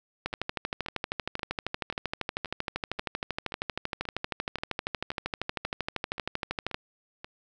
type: two click trains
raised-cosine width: 0.3 ms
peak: -23 / -14 dBFS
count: 14 / 84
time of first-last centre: 0.33-7.245 / 0.26-6.744 s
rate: 1.88 / 12.8 Hz
effects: none